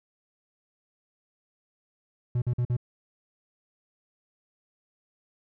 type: tone bursts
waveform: triangle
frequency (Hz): 122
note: B2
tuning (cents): -21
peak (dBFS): -21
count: 4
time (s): 2.35-2.767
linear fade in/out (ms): 5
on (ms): 69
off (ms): 47
effects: none